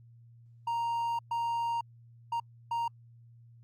triangle tone bursts at uneven times, 932.3 Hz, A#5, in tune, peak -27 dBFS, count 4, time 0.67-1.19 / 1.31-1.81 / 2.32-2.4 / 2.71-2.88 s, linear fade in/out 5 ms, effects added 117 Hz sine -53 dBFS peak until 3.63 s + Opus 48 kbps

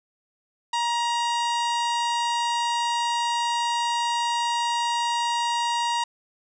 harmonic tone with a mistuned harmonic, 945 Hz, A#5, 23 cents sharp, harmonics 1 / 2 / 3 / 4 / 5 / 6 / 7 / 8 / 9, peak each -23 / -34 / -33 / -34 / -38 / -42 / -42 / -42 / -43 dBFS, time 0.73-6.04 s, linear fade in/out 5 ms, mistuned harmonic 9, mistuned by +28 cents, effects none

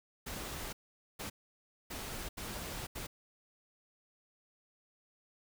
pink noise bursts at uneven times, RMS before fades -42 dBFS, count 5, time 0.26-0.73 / 1.19-1.3 / 1.9-2.29 / 2.37-2.87 / 2.95-3.07 s, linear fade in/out 10 ms, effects none

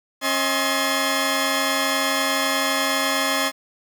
15% pulse tone cluster, 271.9 / 632 / 1056 / 1701 Hz, C#4 / D#5 / C6 / G#6, -33 / +27 / +16 / +41 cents, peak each -19 dBFS, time 0.21-3.52 s, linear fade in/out 50 ms, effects 8-bit

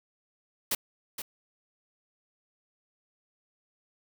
white noise with echo, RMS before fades -28 dBFS, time 0.71-0.75 s, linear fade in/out 5 ms, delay 470 ms, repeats 1, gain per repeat -9 dB, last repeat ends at 1.22 s, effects none

